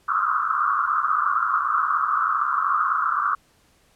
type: band-pass noise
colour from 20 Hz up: pink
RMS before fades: -22 dBFS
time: 0.08-3.35 s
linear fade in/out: 5 ms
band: 1100 to 1400 Hz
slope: 96 dB/octave
effects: pink hiss -60 dBFS RMS until 3.95 s + low-pass 12000 Hz 12 dB/octave